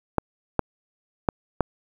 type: clicks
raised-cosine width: 1 ms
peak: -5 dBFS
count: 4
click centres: 0.183 / 0.593 / 1.288 / 1.607 s
effects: 7-bit